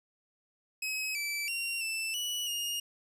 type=tone with pitch steps; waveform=sawtooth; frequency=2552 / 2320 / 2756 / 2655 / 2945 / 2849 Hz; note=D#7 / D7 / F7 / E7 / F#7 / F7; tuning=+43 / -22 / -24 / +12 / -9 / +34 cents; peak=-29 dBFS; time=0.82-2.8 s; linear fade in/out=5 ms; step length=330 ms; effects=resampled to 32000 Hz + 11-bit